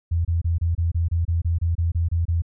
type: tone bursts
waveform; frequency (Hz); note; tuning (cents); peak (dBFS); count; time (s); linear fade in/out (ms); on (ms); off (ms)
sine; 84.2; E2; +37; -18; 14; 0.11-2.421; 10; 140; 27
effects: none